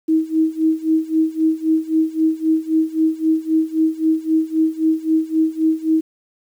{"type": "tone with tremolo", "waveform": "sine", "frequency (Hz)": 318.5, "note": "D#4", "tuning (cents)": 41, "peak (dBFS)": -11, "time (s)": [0.08, 6.01], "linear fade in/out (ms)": 10, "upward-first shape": "sine", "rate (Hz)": 3.8, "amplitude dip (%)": 90, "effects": ["8-bit"]}